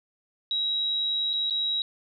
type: tone with dropouts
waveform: sine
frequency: 3850 Hz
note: B7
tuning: 45 cents flat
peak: -24 dBFS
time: 0.51-1.82 s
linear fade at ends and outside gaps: 1 ms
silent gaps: 1.332-1.336 / 1.499-1.507 s
effects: none